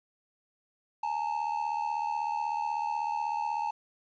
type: ring-modulated tone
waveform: triangle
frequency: 880 Hz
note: A5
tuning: in tune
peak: -24 dBFS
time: 1.03-3.71 s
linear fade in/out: 5 ms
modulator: 38.1 Hz
effects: resampled to 16000 Hz + 10-bit